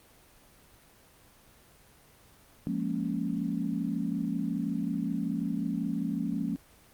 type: chord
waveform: sine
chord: Bb minor seventh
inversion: second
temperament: equal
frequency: 174.61 / 207.7 / 233.1 / 277.2 Hz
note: F3 / Ab3 / Bb3 / Db4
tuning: 0 / 0 / 0 / 0 cents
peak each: -34 dBFS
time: 2.67-6.56 s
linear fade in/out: 0 ms
effects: pink hiss -58 dBFS RMS until 6.93 s + Opus 24 kbps